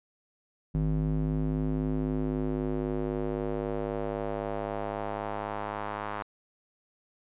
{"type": "tone with band-pass filter sweep", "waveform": "square", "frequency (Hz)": 51.91, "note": "G#1", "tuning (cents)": 0, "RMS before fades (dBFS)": -31, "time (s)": [0.74, 6.23], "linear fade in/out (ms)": 10, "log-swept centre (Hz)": [170, 1100], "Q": 1.7, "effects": ["resampled to 8000 Hz"]}